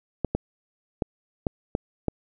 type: clicks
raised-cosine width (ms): 2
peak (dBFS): -10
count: 6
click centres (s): 0.247 / 0.35 / 1.022 / 1.468 / 1.751 / 2.083
effects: none